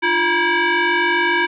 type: tone with frequency modulation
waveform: sine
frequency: 349.2 Hz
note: F4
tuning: in tune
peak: -14 dBFS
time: 0.02-1.47 s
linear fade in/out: 20 ms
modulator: 651 Hz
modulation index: 3.5
effects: none